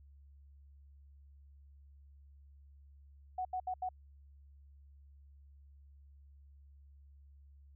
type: tone bursts at uneven times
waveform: sine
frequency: 740 Hz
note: F#5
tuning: in tune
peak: -34 dBFS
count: 4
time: 3.38-3.45 / 3.53-3.6 / 3.67-3.74 / 3.82-3.89 s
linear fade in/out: 5 ms
effects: added 70 Hz sine -56 dBFS peak until 7.75 s